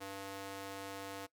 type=tone with high-pass filter; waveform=square; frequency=98 Hz; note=G2; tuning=in tune; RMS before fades=-45 dBFS; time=0-1.27 s; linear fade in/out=20 ms; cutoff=380 Hz; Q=0.76; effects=noise-tail reverb RT60 0.1 s tail -19 dB re dry + MP3 96 kbps